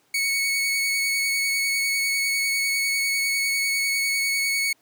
sawtooth tone with vibrato, 2217 Hz, C#7, in tune, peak -18 dBFS, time 0.14-4.73 s, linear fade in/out 5 ms, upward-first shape sine, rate 10 Hz, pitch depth 16 cents each way, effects pink hiss -63 dBFS RMS until 4.81 s + high-pass 200 Hz 12 dB/octave

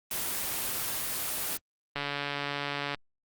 white noise, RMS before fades -32 dBFS, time 0.11-1.57 s, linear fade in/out 2 ms
click train, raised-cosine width 0.3 ms, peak -16 dBFS, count 142, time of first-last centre 1.96-2.946 s, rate 143 Hz
effects Opus 24 kbps

